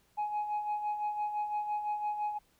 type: tone with tremolo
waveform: sine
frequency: 838 Hz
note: G#5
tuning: 15 cents sharp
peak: -27 dBFS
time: 0.17-2.39 s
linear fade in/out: 20 ms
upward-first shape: sine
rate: 5.9 Hz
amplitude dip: 60%
effects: tanh soft clip ceiling -28 dBFS + pink hiss -69 dBFS RMS until 2.59 s